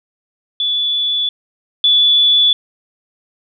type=tone pair in turn; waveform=sine; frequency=3449 / 3449 Hz; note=A7 / A7; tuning=-35 / -35 cents; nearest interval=unison; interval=0 cents; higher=neither; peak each=-14 / -8 dBFS; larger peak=second; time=0.6-1.29 / 1.84-2.53 s; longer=neither; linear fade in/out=2 ms; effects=none